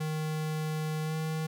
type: tone with pitch glide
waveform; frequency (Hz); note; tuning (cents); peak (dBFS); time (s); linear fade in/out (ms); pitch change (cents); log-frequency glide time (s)
square; 155.56 to 157.82; D#3 to D#3; 0 to +25; -31; 0-1.47; 10; +25; 1.03-1.15
effects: none